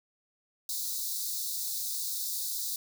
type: high-pass noise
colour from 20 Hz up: white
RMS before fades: -34 dBFS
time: 0.69-2.76 s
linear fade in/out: 2 ms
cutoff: 3700 Hz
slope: 96 dB/octave
effects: none